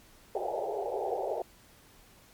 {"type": "band-pass noise", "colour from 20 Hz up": "pink", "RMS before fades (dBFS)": -33, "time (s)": [0.35, 1.42], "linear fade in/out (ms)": 2, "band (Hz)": [370, 850], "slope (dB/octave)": 96, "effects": ["pink hiss -58 dBFS RMS until 2.33 s", "MP3 96 kbps"]}